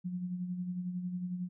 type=tone with tremolo; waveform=sine; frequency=179.8 Hz; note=F#3; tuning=49 cents flat; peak=-32 dBFS; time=0.04-1.49 s; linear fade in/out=20 ms; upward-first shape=sine; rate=11 Hz; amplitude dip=50%; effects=none